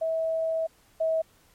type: tone pair in turn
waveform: sine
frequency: 648 / 644.3 Hz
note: E5 / E5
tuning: -30 / -40 cents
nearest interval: unison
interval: 10 cents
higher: first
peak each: -24 / -22 dBFS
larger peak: second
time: 0.01-0.67 / 1-1.22 s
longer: first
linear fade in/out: 10 ms
effects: pink hiss -61 dBFS RMS until 1.54 s + MP3 64 kbps